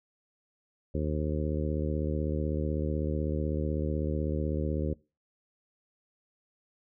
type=harmonic tone; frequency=76 Hz; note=D#2; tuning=40 cents flat; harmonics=1 / 2 / 3 / 4 / 5 / 6 / 7; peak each=-31 / -34 / -36 / -37 / -38 / -39 / -39 dBFS; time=0.94-4.94 s; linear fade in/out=10 ms; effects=noise-tail reverb RT60 0.3 s tail -23 dB re dry